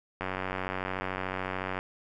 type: click train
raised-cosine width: 0.5 ms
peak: -17 dBFS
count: 149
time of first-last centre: 0.21-1.79 s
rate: 93.7 Hz
effects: none